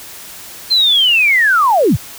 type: linear sweep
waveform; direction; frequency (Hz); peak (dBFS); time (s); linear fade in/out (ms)
sine; down; 4177 to 60.6; -8; 0.7-1.97; 20
effects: white hiss -33 dBFS RMS until 2.18 s